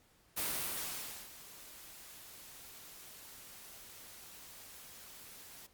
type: noise with ADSR envelope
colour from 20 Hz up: white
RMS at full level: -35 dBFS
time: 0.36-5.67 s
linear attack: 20 ms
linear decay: 900 ms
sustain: -18 dB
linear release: 12 ms
effects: pink hiss -68 dBFS RMS until 5.73 s + Opus 48 kbps